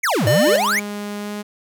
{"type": "exponential two-way sweep", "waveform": "square", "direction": "down then up", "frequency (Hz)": [2386, 98, 2386], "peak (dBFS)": -17, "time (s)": [0.03, 0.8], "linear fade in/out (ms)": 10, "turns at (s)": 0.27}
{"type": "tone", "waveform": "square", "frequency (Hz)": 601, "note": "D5", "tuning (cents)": 40, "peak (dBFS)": -15, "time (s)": [0.27, 0.56], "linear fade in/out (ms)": 0}
{"type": "tone with pitch glide", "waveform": "sawtooth", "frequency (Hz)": [205.9, 207.5], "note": ["G#3", "G#3"], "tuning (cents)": [-15, -1], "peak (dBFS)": -22, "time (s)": [0.46, 1.43], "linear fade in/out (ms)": 20, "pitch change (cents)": 14, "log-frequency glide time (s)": [1.19, 1.32]}
{"effects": []}